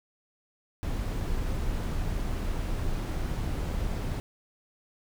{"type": "noise", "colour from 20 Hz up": "brown", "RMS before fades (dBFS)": -30, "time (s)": [0.83, 4.2], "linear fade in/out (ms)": 0, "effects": []}